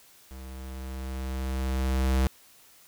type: tone with level ramp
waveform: square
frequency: 65.41 Hz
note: C2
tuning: in tune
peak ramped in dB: -41 to -21 dBFS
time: 0.31-2.27 s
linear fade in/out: 0 ms
effects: white hiss -56 dBFS RMS until 2.87 s